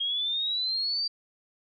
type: exponential sweep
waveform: sine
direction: up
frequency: 3234 to 4699 Hz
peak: -26 dBFS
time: 0-1.08 s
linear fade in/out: 10 ms
effects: none